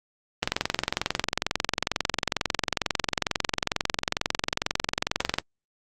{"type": "click train", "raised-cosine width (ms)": 0.2, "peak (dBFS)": -5, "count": 111, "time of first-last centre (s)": [0.43, 5.385], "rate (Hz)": 22.2, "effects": ["Opus 32 kbps"]}